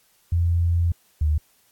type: tone pair in turn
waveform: sine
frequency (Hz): 85.4 / 76.08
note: F2 / D#2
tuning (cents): -38 / -38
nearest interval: major second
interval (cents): 200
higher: first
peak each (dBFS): -17 / -17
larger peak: neither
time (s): 0.32-0.92 / 1.21-1.38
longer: first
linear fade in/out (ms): 5
effects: white hiss -61 dBFS RMS until 1.71 s + AAC 64 kbps